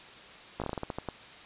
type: slowing click train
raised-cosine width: 1 ms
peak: -19 dBFS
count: 11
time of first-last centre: 0.6-1.087 s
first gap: 17 ms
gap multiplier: 1.22
effects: white hiss -49 dBFS RMS until 1.45 s + resampled to 8000 Hz

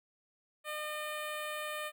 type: tone with notch filter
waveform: 10% pulse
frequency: 606 Hz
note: D#5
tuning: 46 cents flat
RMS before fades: -39 dBFS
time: 0.64-1.92 s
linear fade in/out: 50 ms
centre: 5400 Hz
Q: 0.81
effects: none

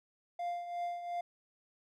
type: tone with tremolo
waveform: triangle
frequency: 698.5 Hz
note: F5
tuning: in tune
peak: -31 dBFS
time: 0.39-1.21 s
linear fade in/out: 5 ms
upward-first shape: triangle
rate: 2.8 Hz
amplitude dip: 65%
effects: none

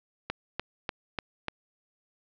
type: click train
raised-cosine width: 0.3 ms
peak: -14 dBFS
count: 5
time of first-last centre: 0.3-1.483 s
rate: 3.38 Hz
effects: low-pass 5000 Hz 12 dB/octave

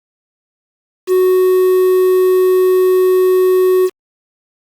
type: tone with quantisation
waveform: triangle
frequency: 370 Hz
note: F#4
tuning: in tune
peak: -6 dBFS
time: 1.07-3.9 s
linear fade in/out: 50 ms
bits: 5
effects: Opus 48 kbps

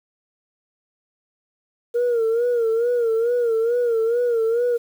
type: tone with vibrato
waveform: sine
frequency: 467.4 Hz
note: A#4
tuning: 5 cents sharp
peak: -15 dBFS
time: 1.94-4.78 s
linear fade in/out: 20 ms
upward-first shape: sine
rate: 2.3 Hz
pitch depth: 80 cents each way
effects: tanh soft clip ceiling -15 dBFS + 8-bit

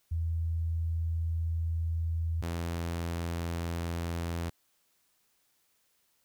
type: tone pair in turn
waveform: sine / sawtooth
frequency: 82.41 / 84.63 Hz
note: E2 / E2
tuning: 0 / +46 cents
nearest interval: unison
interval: 46 cents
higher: second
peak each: -28 dBFS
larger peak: neither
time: 0.11-2.42 / 2.42-4.5 s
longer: first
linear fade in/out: 10 ms
effects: white hiss -72 dBFS RMS until 6.24 s

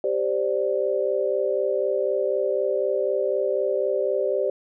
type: chord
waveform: sine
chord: G suspended fourth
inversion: none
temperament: equal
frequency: 392 / 523.3 / 587.3 Hz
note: G4 / C5 / D5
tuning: 0 / 0 / 0 cents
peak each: -25 dBFS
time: 0.04-4.5 s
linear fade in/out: 2 ms
effects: none

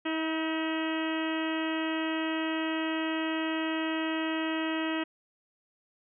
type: harmonic tone with a mistuned harmonic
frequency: 320 Hz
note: D#4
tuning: 49 cents sharp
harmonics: 1 / 2 / 3 / 4 / 5 / 6 / 7 / 8 / 9 / 10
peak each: -30 / -38 / -40 / -41 / -42 / -39 / -48 / -41 / -42 / -44 dBFS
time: 0.05-5.04 s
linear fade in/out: 10 ms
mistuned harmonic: 5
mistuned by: -38 cents
effects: none

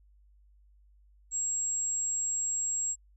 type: tone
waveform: sine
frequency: 7600 Hz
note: A#8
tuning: 33 cents sharp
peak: -27 dBFS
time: 1.31-2.96 s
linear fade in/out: 50 ms
effects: tanh soft clip ceiling -26 dBFS + added 50 Hz sine -58 dBFS peak until 3.16 s

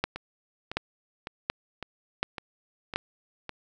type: two click trains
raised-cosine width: 0.3 ms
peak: -9 / -19 dBFS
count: 5 / 7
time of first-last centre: 0.04-2.96 / 0.16-3.493 s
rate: 1.37 / 1.8 Hz
effects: none

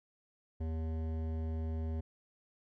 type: tone with hard clipping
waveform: triangle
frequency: 80.1 Hz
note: E2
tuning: 49 cents flat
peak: -36 dBFS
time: 0.6-2.01 s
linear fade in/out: 10 ms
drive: 18 dB
effects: none

